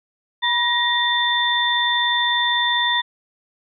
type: tone cluster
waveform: sine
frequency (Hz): 973 / 1884 / 3552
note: B5 / A#6 / A7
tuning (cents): -26 / +18 / +16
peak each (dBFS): -22 / -21 / -20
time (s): 0.42-3.02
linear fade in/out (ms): 20
effects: none